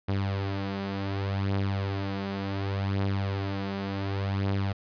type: beating tone pair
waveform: sawtooth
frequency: 98 / 98.68 Hz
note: G2 / G2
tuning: 0 / +12 cents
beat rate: 0.68 Hz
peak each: -25 / -29 dBFS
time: 0.08-4.73 s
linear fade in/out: 10 ms
effects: resampled to 11025 Hz